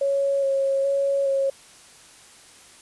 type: tone with vibrato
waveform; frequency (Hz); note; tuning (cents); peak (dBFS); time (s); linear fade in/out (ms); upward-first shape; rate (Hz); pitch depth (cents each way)
sine; 550; C#5; -14; -19; 0.01-1.5; 5; square; 1.2; 15
effects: white hiss -49 dBFS RMS until 2.81 s + resampled to 24000 Hz